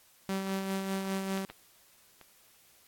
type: tone with tremolo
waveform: sawtooth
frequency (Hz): 192.9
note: G3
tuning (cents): -28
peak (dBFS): -26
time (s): 0.29-1.45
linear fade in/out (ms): 0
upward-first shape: sine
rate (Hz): 5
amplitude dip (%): 40
type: clicks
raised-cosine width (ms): 0.3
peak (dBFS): -28 / -27 / -34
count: 3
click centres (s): 1.376 / 1.5 / 2.213
effects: white hiss -62 dBFS RMS until 2.87 s + AAC 64 kbps

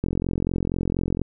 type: click train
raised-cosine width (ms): 3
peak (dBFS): -11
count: 53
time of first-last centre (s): 0.04-1.216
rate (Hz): 44.2
effects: none

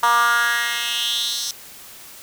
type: tone with high-pass filter sweep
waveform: 10% pulse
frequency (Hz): 236.3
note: A#3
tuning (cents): +24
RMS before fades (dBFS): -20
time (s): 0.03-1.51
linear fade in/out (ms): 2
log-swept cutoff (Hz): 1000 to 5100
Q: 3.8
effects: white hiss -41 dBFS RMS until 2.22 s

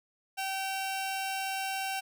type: tone pair together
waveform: sawtooth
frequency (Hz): 771 / 2737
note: G5 / F7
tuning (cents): -29 / -36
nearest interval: octave + minor seventh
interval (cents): 2193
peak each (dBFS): -29 / -35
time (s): 0.37-2.01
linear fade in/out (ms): 20
effects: none

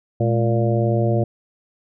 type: harmonic tone with a mistuned harmonic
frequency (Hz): 116.54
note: A#2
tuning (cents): 0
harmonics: 1 / 2 / 3 / 4 / 5 / 6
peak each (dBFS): -18 / -25 / -24 / -27 / -24 / -29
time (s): 0.2-1.24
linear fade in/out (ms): 5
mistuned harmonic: 2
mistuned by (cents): -140
effects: none

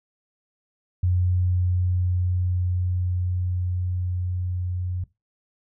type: tone with level ramp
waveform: sine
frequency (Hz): 90.2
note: F#2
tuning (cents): -44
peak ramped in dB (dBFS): -18 to -25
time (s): 1.03-5.04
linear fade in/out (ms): 5
effects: noise-tail reverb RT60 0.2 s tail -17 dB re dry

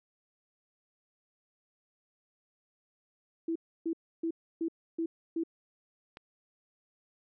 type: tone bursts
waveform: sine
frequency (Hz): 329.6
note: E4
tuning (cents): 0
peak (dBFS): -29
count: 6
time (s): 3.48-5.436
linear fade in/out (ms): 5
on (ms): 76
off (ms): 300
type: click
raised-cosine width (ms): 0.3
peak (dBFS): -30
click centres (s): 6.171
effects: none

